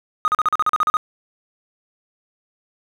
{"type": "tone bursts", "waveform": "triangle", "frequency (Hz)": 1244.5, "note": "D#6", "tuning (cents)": 0, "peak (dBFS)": -11, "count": 11, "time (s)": [0.25, 0.969], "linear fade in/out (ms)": 0, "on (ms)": 29, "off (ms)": 40, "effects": ["tanh soft clip ceiling -9 dBFS", "8-bit"]}